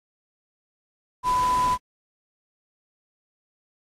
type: tone in noise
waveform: sine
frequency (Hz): 1000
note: B5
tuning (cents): +21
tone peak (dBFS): -19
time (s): 1.23-1.78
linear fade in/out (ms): 50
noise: pink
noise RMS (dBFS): -34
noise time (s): 1.23-1.78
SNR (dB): +12
effects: low-pass 10000 Hz 12 dB/octave + AAC 64 kbps